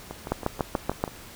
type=two click trains; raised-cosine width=1 ms; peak=-9 / -20 dBFS; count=6 / 7; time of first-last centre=0.32-1.039 / 0.11-1.078 s; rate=6.95 / 6.2 Hz; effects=pink hiss -45 dBFS RMS until 1.35 s